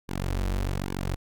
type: tone with flanger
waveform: sawtooth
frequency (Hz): 46.79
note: F#1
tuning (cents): +20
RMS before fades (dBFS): -29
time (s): 0.08-1.16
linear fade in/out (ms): 20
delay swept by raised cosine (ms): 1.5 to 7.5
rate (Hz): 1.2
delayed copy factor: -1
effects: none